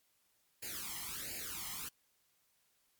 white noise with flanger, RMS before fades -43 dBFS, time 0.62-1.89 s, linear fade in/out 10 ms, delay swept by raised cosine 0.42 to 0.98 ms, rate 1.4 Hz, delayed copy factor +0.95, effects white hiss -75 dBFS RMS until 2.99 s + MP3 96 kbps

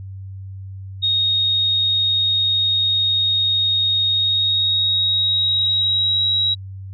sine tone with pitch glide, 3729 to 3854 Hz, A#7 to B7, 0 to -43 cents, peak -15 dBFS, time 1.02-6.55 s, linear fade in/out 20 ms, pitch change +57 cents, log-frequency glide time 4.1-6.24 s, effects added 96 Hz sine -30 dBFS peak until 6.93 s

